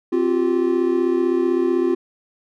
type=chord; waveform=triangle; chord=C suspended fourth; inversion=none; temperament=equal with one note detuned; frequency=261.6 / 349.2 / 385 Hz; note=C4 / F4 / G4; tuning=0 / 0 / -31 cents; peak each=-21 / -16 / -21 dBFS; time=0.12-1.95 s; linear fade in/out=10 ms; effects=none